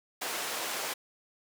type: band-pass noise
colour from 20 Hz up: pink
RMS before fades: -35 dBFS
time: 0.21-0.94 s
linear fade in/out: 10 ms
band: 540 to 16000 Hz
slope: 12 dB/octave
effects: none